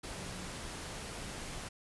sine tone in noise, 182.5 Hz, F#3, 24 cents flat, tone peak -47 dBFS, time 0.17-0.49 s, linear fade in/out 10 ms, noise pink, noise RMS -43 dBFS, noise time 0.03-1.69 s, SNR -7 dB, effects resampled to 24000 Hz

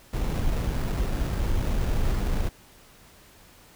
brown noise with sample-and-hold, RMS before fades -25 dBFS, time 0.13-2.49 s, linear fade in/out 5 ms, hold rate 3150 Hz, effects pink hiss -53 dBFS RMS until 3.75 s

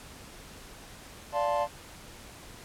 triangle chord, D minor seventh, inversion none, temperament equal with one note detuned, 584.6 / 698.5 / 880 / 1046.5 Hz, D5 / F5 / A5 / C6, -8 / 0 / 0 / 0 cents, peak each -27 / -30 / -29 / -32 dBFS, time 1.32-1.68 s, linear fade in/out 50 ms, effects pink hiss -48 dBFS RMS until 2.64 s + low-pass 12000 Hz 12 dB/octave

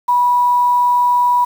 sine tone with quantisation, 977 Hz, B5, 19 cents flat, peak -10 dBFS, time 0.08-1.45 s, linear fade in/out 10 ms, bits 6, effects none

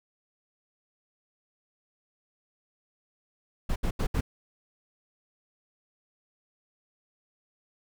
brown noise bursts at uneven times, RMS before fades -26 dBFS, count 4, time 3.69-3.76 / 3.83-3.91 / 3.99-4.07 / 4.14-4.21 s, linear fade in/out 10 ms, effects none

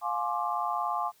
sine chord, D half-diminished seventh, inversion first, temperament just, 704.8 / 845.8 / 1057.2 / 1174.7 Hz, F5 / Ab5 / C6 / D6, +16 / +31 / +18 / 0 cents, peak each -33 dBFS, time 0.01-1.12 s, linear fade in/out 50 ms, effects white hiss -63 dBFS RMS until 1.2 s

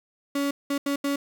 35% pulse tone bursts at uneven times, 281.7 Hz, C#4, 28 cents sharp, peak -22 dBFS, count 4, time 0.35-0.51 / 0.7-0.78 / 0.86-0.96 / 1.04-1.16 s, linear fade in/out 5 ms, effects 9-bit

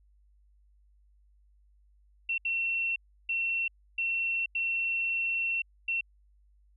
sine tone bursts at uneven times, 2712 Hz, E7, 49 cents sharp, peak -27 dBFS, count 6, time 2.29-2.38 / 2.45-2.96 / 3.29-3.68 / 3.98-4.46 / 4.55-5.62 / 5.88-6.01 s, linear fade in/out 5 ms, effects added 50 Hz sine -60 dBFS peak until 6.76 s

